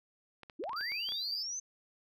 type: clicks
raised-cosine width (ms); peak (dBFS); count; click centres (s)
0.3; -32; 9; 0.433 / 0.498 / 0.639 / 0.694 / 0.732 / 0.81 / 0.919 / 1.089 / 1.121
type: linear sweep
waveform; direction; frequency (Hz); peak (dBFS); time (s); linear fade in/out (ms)
sine; up; 248.9 to 6310; -36; 0.59-1.6; 10
type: tone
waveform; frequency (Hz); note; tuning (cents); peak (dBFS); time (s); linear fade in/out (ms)
triangle; 4699; D8; 0; -37; 0.76-1.43; 5
effects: none